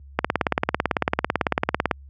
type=click train; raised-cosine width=0.5 ms; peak=-3 dBFS; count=32; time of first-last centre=0.19-1.912 s; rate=18 Hz; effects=added 69 Hz sine -37 dBFS peak until 2.09 s + high-pass 80 Hz 12 dB/octave